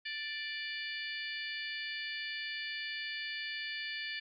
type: harmonic tone with a mistuned harmonic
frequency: 587.3 Hz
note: D5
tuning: in tune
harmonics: 3 / 4 / 5 / 6 / 7 / 8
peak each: -41 / -43 / -45 / -47 / -48 / -49 dBFS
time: 0.05-4.2 s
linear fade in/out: 10 ms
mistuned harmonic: 7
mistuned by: +92 cents
effects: none